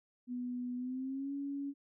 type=tone with pitch glide; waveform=sine; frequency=246.9 to 280.4 Hz; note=B3 to C#4; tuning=0 to +20 cents; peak=-36 dBFS; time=0.27-1.74 s; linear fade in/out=50 ms; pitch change=+220 cents; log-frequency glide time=0.76-1.33 s; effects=none